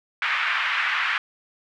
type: band-pass noise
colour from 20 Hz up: white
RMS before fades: -24 dBFS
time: 0.22-1.18 s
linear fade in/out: 2 ms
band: 1200 to 2400 Hz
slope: 24 dB/octave
effects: none